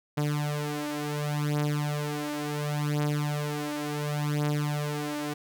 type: beating tone pair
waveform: sawtooth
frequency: 147.7 / 148.4 Hz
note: D3 / D3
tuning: +10 / +18 cents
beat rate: 0.7 Hz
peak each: -26 / -27 dBFS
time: 0.17-5.34 s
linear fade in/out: 10 ms
effects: none